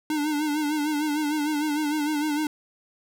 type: tone with vibrato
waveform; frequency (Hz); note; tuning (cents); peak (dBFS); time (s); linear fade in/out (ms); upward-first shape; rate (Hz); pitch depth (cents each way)
square; 299.9; D4; +36; -24; 0.1-2.47; 2; sine; 6.6; 61
effects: none